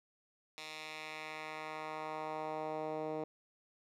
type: tone with band-pass filter sweep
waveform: 10% pulse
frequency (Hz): 155.56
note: D#3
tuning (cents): 0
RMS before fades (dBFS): -42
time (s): 0.58-3.24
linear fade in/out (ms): 0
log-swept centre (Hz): 3600 to 460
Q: 1.2
effects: none